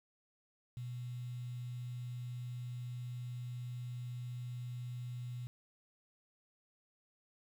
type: tone with quantisation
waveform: sine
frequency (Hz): 122.8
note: B2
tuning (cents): -9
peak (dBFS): -40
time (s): 0.77-5.47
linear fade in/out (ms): 0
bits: 10
effects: none